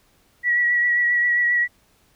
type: tone with vibrato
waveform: sine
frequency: 1930 Hz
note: B6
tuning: 40 cents flat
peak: -16 dBFS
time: 0.43-1.68 s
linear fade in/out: 50 ms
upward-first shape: triangle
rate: 7.5 Hz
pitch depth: 27 cents each way
effects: pink hiss -60 dBFS RMS until 2.15 s